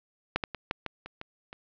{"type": "clicks", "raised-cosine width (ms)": 0.3, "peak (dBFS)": [-8, -13, -19, -12, -16, -24, -22, -26], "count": 8, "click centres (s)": [0.36, 0.438, 0.547, 0.711, 0.863, 1.06, 1.214, 1.529], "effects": ["low-pass 4000 Hz 12 dB/octave"]}